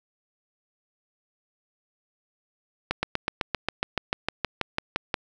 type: slowing click train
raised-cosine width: 0.3 ms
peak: -8 dBFS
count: 16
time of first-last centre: 2.91-5.142 s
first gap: 120 ms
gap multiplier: 1.03
effects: none